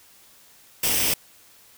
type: noise with comb filter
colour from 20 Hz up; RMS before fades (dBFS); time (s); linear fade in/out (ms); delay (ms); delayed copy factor
white; -22; 0.83-1.14; 5; 0.36; +0.5
effects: white hiss -53 dBFS RMS until 1.77 s